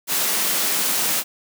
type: high-pass noise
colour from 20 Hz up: white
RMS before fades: -21 dBFS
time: 0.07-1.24 s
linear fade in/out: 50 ms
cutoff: 150 Hz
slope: 96 dB/octave
effects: none